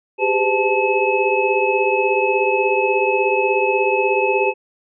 sine tone cluster, 388 / 404.5 / 509 / 874 / 2580 Hz, G4 / G#4 / C5 / A5 / E7, -18 / -46 / -48 / -12 / -38 cents, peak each -21 dBFS, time 0.18-4.54 s, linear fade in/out 50 ms, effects none

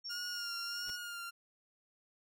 sine tone, 5490 Hz, F8, 31 cents flat, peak -40 dBFS, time 0.04-0.97 s, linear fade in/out 20 ms
sawtooth tone with vibrato, 1415 Hz, F6, 22 cents sharp, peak -38 dBFS, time 0.09-1.31 s, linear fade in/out 20 ms, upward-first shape sine, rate 1.5 Hz, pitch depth 36 cents each way
pink noise with exponential growth, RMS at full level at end -48 dBFS, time 0.81-0.9 s, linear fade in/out 0 ms, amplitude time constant 18 ms
effects none

